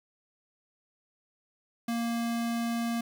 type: tone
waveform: square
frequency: 233.1 Hz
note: A#3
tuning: in tune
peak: -29 dBFS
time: 1.88-3.01 s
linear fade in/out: 5 ms
effects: 10-bit